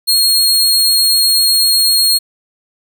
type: tone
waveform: sawtooth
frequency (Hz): 4273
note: C8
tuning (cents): +36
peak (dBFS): -6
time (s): 0.07-2.19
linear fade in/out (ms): 20
effects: none